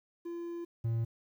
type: tone pair in turn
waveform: triangle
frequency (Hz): 341.9 / 114.69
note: F4 / A#2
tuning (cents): -37 / -28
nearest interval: octave + perfect fifth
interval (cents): 1891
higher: first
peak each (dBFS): -35 / -27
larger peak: second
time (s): 0.25-0.65 / 0.84-1.05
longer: first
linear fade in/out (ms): 10
effects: 11-bit